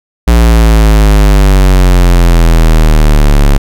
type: exponential sweep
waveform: square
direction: down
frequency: 58.8 to 34.86 Hz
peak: -3 dBFS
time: 0.27-3.58 s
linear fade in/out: 10 ms
effects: none